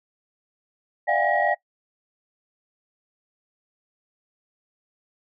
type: tone cluster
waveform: sine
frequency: 596 / 687 / 732 / 811 / 1905 Hz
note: D5 / F5 / F#5 / G#5 / A#6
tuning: +25 / -29 / -19 / -41 / +37 cents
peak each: -25 dBFS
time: 1.07-1.55 s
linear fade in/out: 20 ms
effects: noise-tail reverb RT60 0.1 s tail -21 dB re dry + tanh soft clip ceiling -8 dBFS